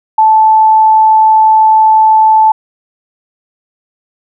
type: tone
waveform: sine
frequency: 874 Hz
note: A5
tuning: 12 cents flat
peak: -3 dBFS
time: 0.18-2.52 s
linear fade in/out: 5 ms
effects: none